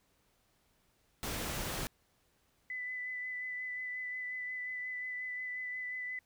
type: noise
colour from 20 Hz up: pink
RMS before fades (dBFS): -38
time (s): 1.23-1.87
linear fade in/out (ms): 0
type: tone with vibrato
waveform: sine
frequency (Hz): 2000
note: B6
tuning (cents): +21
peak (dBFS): -37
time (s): 2.7-6.19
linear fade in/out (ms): 2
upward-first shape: sine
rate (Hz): 5.6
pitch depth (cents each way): 15
effects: pink hiss -73 dBFS RMS until 6.25 s